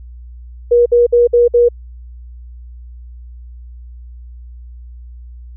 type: tone bursts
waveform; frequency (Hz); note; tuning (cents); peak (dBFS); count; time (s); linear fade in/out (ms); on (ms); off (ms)
sine; 478.9; A#4; +47; -6; 5; 0.71-1.688; 10; 150; 57
effects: added 60 Hz sine -31 dBFS peak until 5.56 s